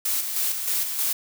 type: noise with tremolo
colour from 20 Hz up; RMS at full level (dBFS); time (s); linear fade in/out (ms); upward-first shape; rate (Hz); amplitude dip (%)
blue; -24; 0.05-1.13; 5; square; 3.2; 45
effects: none